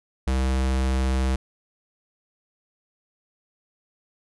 square tone, 65.3 Hz, C2, 3 cents flat, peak -21 dBFS, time 0.27-1.36 s, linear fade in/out 5 ms, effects resampled to 24000 Hz

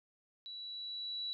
sine tone with level ramp, 3929 Hz, B7, 10 cents flat, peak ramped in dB -44 to -36 dBFS, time 0.46-1.33 s, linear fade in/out 0 ms, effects none

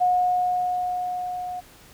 sine tone with level ramp, 724 Hz, F#5, 38 cents flat, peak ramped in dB -16 to -29 dBFS, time 0-1.61 s, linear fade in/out 20 ms, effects pink hiss -50 dBFS RMS until 1.93 s

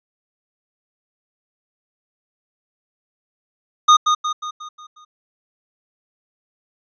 square tone with echo, 1231 Hz, D#6, 19 cents flat, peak -8 dBFS, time 3.88-3.97 s, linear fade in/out 10 ms, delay 180 ms, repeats 6, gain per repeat -6 dB, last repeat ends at 5.05 s, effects resampled to 16000 Hz

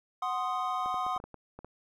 triangle chord, C diminished, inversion second, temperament equal, 740 / 1046.5 / 1244.5 Hz, Gb5 / C6 / Eb6, 0 / 0 / 0 cents, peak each -32 dBFS, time 0.22-1.18 s, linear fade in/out 5 ms
clicks, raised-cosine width 1 ms, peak -30 dBFS, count 9, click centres 0.86 / 0.943 / 1.065 / 1.164 / 1.201 / 1.24 / 1.343 / 1.59 / 1.646 s
effects none

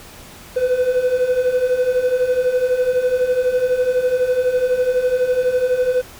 triangle beating tone pair, 493.9 / 505.9 Hz, B4 / B4, 0 / +42 cents, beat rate 12 Hz, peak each -19 / -14 dBFS, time 0.56-6.02 s, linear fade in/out 10 ms, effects pink hiss -40 dBFS RMS until 6.19 s

